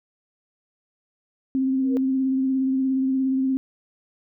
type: tone with vibrato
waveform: sine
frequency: 264.3 Hz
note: C4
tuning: 18 cents sharp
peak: -19 dBFS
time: 1.55-3.57 s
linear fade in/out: 0 ms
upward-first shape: triangle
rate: 17 Hz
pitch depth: 26 cents each way
type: tone with exponential growth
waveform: sine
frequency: 476.7 Hz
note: A#4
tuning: 39 cents sharp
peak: -23 dBFS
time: 1.77-1.97 s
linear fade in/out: 0 ms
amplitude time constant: 42 ms
effects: none